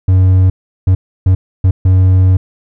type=tone bursts at uneven times; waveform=triangle; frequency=93.2 Hz; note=F#2; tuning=13 cents sharp; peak=-3 dBFS; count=5; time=0.08-0.5 / 0.87-0.95 / 1.26-1.35 / 1.64-1.71 / 1.85-2.37 s; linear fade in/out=5 ms; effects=none